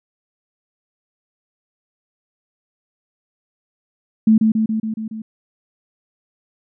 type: tone with echo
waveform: sine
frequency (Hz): 219.5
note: A3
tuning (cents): -4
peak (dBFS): -8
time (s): 4.27-4.38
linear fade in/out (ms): 5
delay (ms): 140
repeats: 6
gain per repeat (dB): -3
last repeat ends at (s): 5.22
effects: none